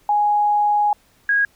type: tone pair in turn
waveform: sine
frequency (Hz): 830.6 / 1643.1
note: G#5 / G#6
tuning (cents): 0 / -19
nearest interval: octave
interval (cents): 1181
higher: second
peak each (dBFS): -14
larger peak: neither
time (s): 0.09-0.93 / 1.29-1.45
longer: first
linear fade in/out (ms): 2
effects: pink hiss -57 dBFS RMS until 1.55 s